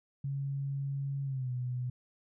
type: tone with pitch glide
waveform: sine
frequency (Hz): 138.59 to 124.9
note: C#3 to B2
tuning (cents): 0 to +20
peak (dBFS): -32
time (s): 0.24-1.9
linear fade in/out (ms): 5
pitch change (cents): -180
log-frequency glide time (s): 1.24-1.51
effects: none